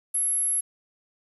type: tone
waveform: sine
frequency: 11175 Hz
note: F9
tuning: in tune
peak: -22 dBFS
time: 0.14-0.61 s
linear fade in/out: 10 ms
effects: 8-bit